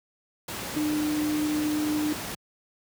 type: tone in noise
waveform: sine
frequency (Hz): 302.3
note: D#4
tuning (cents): -50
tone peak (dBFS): -24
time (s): 0.76-2.13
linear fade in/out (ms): 5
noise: pink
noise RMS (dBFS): -34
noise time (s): 0.48-2.35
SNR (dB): +7
effects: high-pass 100 Hz 12 dB/octave